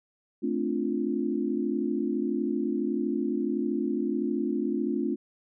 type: chord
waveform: sine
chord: D minor seventh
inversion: second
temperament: equal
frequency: 220 / 261.6 / 293.7 / 349.2 Hz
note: A3 / C4 / D4 / F4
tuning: 0 / 0 / 0 / 0 cents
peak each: -31 dBFS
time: 0.42-5.16 s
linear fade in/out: 20 ms
effects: none